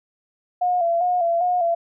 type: tone with vibrato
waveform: sine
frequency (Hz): 698.5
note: F5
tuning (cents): 0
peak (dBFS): -17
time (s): 0.61-1.75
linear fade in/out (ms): 10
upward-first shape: square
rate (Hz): 2.5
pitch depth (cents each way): 51
effects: none